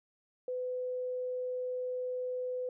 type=tone; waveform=sine; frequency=503 Hz; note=B4; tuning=32 cents sharp; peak=-33 dBFS; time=0.48-2.69 s; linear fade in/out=2 ms; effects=none